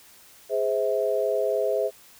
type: chord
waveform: sine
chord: Ab augmented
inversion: none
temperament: just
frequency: 415.3 / 519.1 / 648.9 Hz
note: Ab4 / C5 / E5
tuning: 0 / -14 / -27 cents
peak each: -26 dBFS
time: 0.49-1.91 s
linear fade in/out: 50 ms
effects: white hiss -52 dBFS RMS until 2.19 s